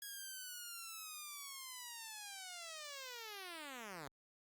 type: linear sweep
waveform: 5% pulse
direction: down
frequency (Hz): 1661.2 to 130.4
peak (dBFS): -36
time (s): 0.02-4.08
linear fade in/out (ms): 2
effects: Opus 48 kbps